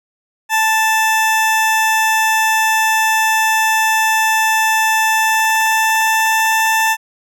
20% pulse tone with pitch glide, 880 to 885.6 Hz, A5 to A5, 0 to +11 cents, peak -7 dBFS, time 0.49-6.97 s, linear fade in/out 50 ms, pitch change +11 cents, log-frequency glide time 5.06-6.63 s, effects none

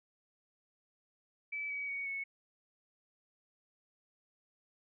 sine tone with pitch steps, 2304 / 2271 / 2238 / 2206 Hz, D7 / C#7 / C#7 / C#7, -34 / +41 / +16 / -9 cents, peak -36 dBFS, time 1.52-2.24 s, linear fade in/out 10 ms, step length 180 ms, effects none

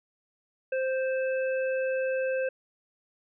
harmonic tone, 523.3 Hz, C5, in tune, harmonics 1 / 3 / 5, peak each -26 / -36 / -40 dBFS, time 0.72-2.49 s, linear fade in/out 5 ms, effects none

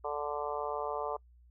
harmonic tone, 146.9 Hz, D3, 1 cent sharp, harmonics 3 / 4 / 5 / 6 / 7 / 8, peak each -38 / -39 / -40 / -41 / -41 / -42 dBFS, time 0.04-1.17 s, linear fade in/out 10 ms, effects noise-tail reverb RT60 0.1 s tail -25 dB re dry + added 60 Hz sine -57 dBFS peak until 1.5 s

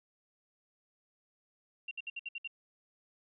sine tone bursts, 2759 Hz, F7, 22 cents flat, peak -37 dBFS, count 7, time 1.88-2.476 s, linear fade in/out 5 ms, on 32 ms, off 62 ms, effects none

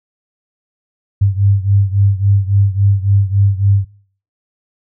sine beating tone pair, 98.3 / 101.9 Hz, G2 / G#2, +5 / -32 cents, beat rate 3.6 Hz, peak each -11 / -14 dBFS, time 1.21-3.85 s, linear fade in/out 10 ms, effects noise-tail reverb RT60 0.5 s tail -23 dB re dry

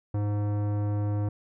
sine tone with tanh clipping, 103.4 Hz, G#2, 7 cents flat, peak -27 dBFS, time 0.14-1.29 s, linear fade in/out 5 ms, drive 17 dB, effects none

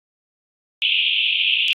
pink band-pass noise, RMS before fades -19 dBFS, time 0.82-1.73 s, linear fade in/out 0 ms, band 2500 to 3400 Hz, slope 96 dB/octave, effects AAC 48 kbps

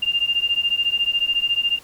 sine beating tone pair, 2794 / 2808 Hz, F7 / F7, 0 / +9 cents, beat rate 14 Hz, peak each -21 dBFS, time 0.02-1.79 s, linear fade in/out 10 ms, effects pink hiss -47 dBFS RMS until 1.83 s

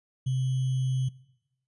sine tone with sample-and-hold, 130 Hz, C3, 11 cents flat, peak -24 dBFS, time 0.26-1.09 s, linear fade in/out 10 ms, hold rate 3150 Hz, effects noise-tail reverb RT60 0.9 s tail -21 dB re dry + resampled to 24000 Hz

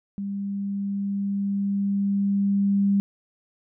sine tone with level ramp, 199.2 Hz, G3, 28 cents sharp, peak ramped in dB -27 to -17 dBFS, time 0.18-3 s, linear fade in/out 0 ms, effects none

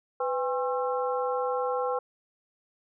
harmonic tone with a mistuned harmonic, 268.5 Hz, C4, 45 cents sharp, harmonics 2 / 3 / 4 / 5, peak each -28 / -32 / -34 / -36 dBFS, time 0.2-1.99 s, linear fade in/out 5 ms, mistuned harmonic 2, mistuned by -120 cents, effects none

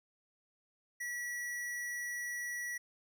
square tone, 1938 Hz, B6, 33 cents flat, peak -38 dBFS, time 1-2.78 s, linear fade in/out 10 ms, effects none

